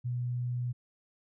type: tone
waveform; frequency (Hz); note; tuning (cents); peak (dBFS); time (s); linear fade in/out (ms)
sine; 122.8; B2; -9; -30; 0.04-0.73; 20
effects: none